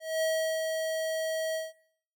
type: tone with ADSR envelope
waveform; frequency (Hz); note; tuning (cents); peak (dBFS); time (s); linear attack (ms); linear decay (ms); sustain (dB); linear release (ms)
square; 640; D#5; +49; -26; 0-1.73; 220; 380; -4; 180
effects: noise-tail reverb RT60 0.7 s tail -19 dB re dry